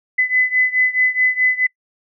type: beating tone pair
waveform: sine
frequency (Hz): 2011 / 2015.7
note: B6 / B6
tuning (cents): +31 / +35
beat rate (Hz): 4.7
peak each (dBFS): -16 / -18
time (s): 0.18-1.67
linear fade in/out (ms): 10
effects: noise-tail reverb RT60 0.1 s tail -24 dB re dry